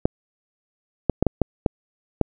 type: clicks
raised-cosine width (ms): 2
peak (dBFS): -3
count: 7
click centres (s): 0.055 / 1.097 / 1.226 / 1.267 / 1.417 / 1.662 / 2.213
effects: none